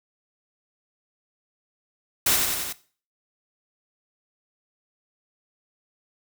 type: noise with echo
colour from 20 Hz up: white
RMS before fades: -20 dBFS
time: 2.26-2.36 s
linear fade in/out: 5 ms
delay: 92 ms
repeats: 4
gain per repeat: -3 dB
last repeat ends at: 2.728 s
effects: noise-tail reverb RT60 0.4 s tail -17 dB re dry